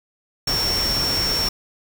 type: tone in noise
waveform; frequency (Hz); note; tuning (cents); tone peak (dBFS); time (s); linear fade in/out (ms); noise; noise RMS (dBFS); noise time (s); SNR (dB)
sine; 5470; F8; -37; -20; 0.47-1.49; 5; pink; -26; 0.47-1.49; +3
effects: none